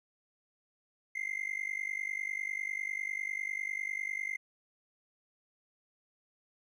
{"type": "tone with amplitude modulation", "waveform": "triangle", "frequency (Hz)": 2095, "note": "C7", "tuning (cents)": 2, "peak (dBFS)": -27, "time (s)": [1.15, 4.37], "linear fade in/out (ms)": 10, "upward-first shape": "sine", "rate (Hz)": 50, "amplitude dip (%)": 100, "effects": ["tanh soft clip ceiling -27 dBFS"]}